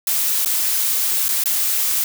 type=noise with dropouts; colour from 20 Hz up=blue; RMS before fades=-19 dBFS; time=0.07-2.04 s; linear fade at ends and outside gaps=2 ms; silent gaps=0.449-0.458 / 1.283-1.289 / 1.438-1.457 s; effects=none